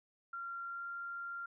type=tone with pitch glide; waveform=sine; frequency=1379 to 1387 Hz; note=F6 to F6; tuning=-22 to -12 cents; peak=-40 dBFS; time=0.33-1.46 s; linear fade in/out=5 ms; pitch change=+10 cents; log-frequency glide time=0.64-0.88 s; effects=none